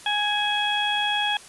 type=harmonic tone with a mistuned harmonic; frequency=830.6 Hz; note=G#5; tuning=in tune; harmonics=1 / 2 / 3 / 4; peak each=-26 / -28 / -30 / -25 dBFS; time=0.06-1.37 s; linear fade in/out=2 ms; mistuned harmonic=3; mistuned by=+37 cents; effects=white hiss -45 dBFS RMS until 1.48 s + resampled to 24000 Hz